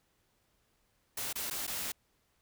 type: noise with dropouts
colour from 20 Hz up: white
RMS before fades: -37 dBFS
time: 1.17-1.92 s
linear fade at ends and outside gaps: 5 ms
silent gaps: 1.329-1.355 / 1.501-1.509 / 1.668-1.676 s
effects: pink hiss -74 dBFS RMS until 2.41 s